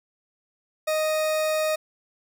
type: tone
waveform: 40% pulse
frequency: 622.3 Hz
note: D#5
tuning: in tune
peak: -21 dBFS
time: 0.87-1.76 s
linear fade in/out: 10 ms
effects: none